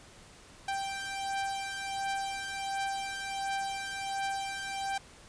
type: beating tone pair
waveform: sawtooth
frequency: 784 / 785.4 Hz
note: G5 / G5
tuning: 0 / +3 cents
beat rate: 1.4 Hz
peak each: -31 / -34 dBFS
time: 0.68-4.98 s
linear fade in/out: 5 ms
effects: pink hiss -54 dBFS RMS until 5.28 s + resampled to 22050 Hz